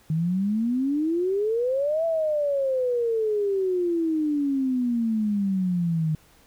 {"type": "exponential two-way sweep", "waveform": "sine", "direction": "up then down", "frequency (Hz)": [153.6, 668, 153.6], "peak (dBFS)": -21, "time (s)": [0.1, 6.15], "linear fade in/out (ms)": 2, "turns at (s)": 2.05, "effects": ["pink hiss -57 dBFS RMS until 6.46 s"]}